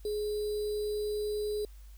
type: tone with sample-and-hold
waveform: sine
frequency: 419.8 Hz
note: G#4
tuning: 19 cents sharp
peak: -30 dBFS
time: 0.05-1.65 s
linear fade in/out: 2 ms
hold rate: 4410 Hz
effects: added 50 Hz sine -47 dBFS peak until 1.97 s + white hiss -64 dBFS RMS until 1.97 s